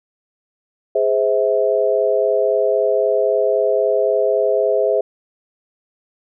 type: chord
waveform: sine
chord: Ab augmented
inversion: none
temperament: just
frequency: 415.3 / 519.1 / 648.9 Hz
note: Ab4 / C5 / E5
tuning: 0 / -14 / -27 cents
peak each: -18 dBFS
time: 0.95-5.01 s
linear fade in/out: 5 ms
effects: none